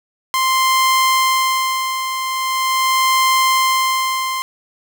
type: tone with tremolo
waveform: sawtooth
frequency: 1046.5 Hz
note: C6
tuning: in tune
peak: -8 dBFS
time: 0.34-4.42 s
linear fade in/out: 0 ms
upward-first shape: sine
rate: 0.42 Hz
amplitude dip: 60%
effects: none